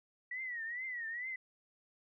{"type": "tone with vibrato", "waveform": "sine", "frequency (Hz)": 1933, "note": "B6", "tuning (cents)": -38, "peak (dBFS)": -38, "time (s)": [0.31, 1.36], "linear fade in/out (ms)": 5, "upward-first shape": "triangle", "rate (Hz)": 2.3, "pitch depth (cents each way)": 150, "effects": []}